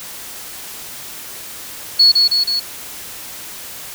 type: tone with echo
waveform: sine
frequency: 4377 Hz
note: C#8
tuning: 23 cents flat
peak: -6 dBFS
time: 1.99-2.12 s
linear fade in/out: 10 ms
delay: 160 ms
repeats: 3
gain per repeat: -3 dB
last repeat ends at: 2.6 s
effects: white hiss -32 dBFS RMS until 3.94 s